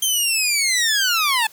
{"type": "linear sweep", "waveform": "15% pulse", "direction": "down", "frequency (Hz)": [3169, 851], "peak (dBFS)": -10, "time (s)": [0.02, 1.47], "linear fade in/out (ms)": 5, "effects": ["white hiss -48 dBFS RMS until 1.52 s"]}